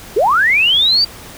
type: linear sweep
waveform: sine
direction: up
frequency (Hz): 349.2 to 4736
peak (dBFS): -9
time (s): 0.16-1.05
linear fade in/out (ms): 10
effects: pink hiss -35 dBFS RMS until 1.37 s